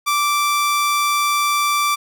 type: tone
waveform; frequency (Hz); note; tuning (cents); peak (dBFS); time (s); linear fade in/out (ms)
sawtooth; 1170; D6; -7; -12; 0.06-1.96; 20
effects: none